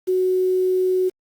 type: tone with quantisation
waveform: sine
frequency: 370.3 Hz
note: F#4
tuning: 1 cent sharp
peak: -16 dBFS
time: 0.07-1.1 s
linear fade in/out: 20 ms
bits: 7
effects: Opus 48 kbps